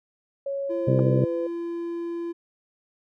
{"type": "tone with pitch glide", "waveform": "sine", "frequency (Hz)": [554, 505.1], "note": ["C#5", "B4"], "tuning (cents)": [-1, 39], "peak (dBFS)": -26, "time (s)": [0.46, 1.47], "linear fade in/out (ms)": 5, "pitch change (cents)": -160, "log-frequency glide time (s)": [0.68, 1.09]}
{"type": "tone", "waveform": "triangle", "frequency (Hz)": 340.2, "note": "F4", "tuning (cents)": -45, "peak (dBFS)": -26, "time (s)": [0.69, 2.33], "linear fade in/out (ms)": 20}
{"type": "harmonic tone", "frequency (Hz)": 65.41, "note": "C2", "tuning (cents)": 0, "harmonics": [2, 3, 4, 5, 6, 7, 8, 9], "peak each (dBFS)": [-20, -28, -30, -31, -31, -33, -34, -32], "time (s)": [0.87, 1.25], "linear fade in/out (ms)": 10}
{"type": "clicks", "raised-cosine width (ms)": 1, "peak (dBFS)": -22, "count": 2, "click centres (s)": [0.99, 0.995]}
{"effects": []}